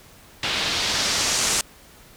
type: noise with low-pass filter sweep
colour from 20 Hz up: white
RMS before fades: -23 dBFS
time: 0.43-1.61 s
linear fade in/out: 2 ms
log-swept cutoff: 3400 to 7900 Hz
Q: 1.5
effects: pink hiss -49 dBFS RMS until 2.16 s